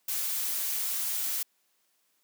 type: noise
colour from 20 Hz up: blue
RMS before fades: -31 dBFS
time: 0.08-1.43 s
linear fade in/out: 5 ms
effects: white hiss -72 dBFS RMS until 2.23 s + high-pass 200 Hz 12 dB/octave